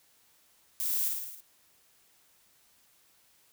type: noise with echo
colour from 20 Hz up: violet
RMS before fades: -32 dBFS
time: 0.8-1.08 s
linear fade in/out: 0 ms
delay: 54 ms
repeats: 6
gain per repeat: -3 dB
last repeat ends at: 1.404 s
effects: white hiss -65 dBFS RMS until 3.52 s